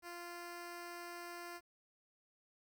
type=tone; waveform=10% pulse; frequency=347.2 Hz; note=F4; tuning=10 cents flat; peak=-38 dBFS; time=0.02-1.61 s; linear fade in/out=50 ms; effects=12-bit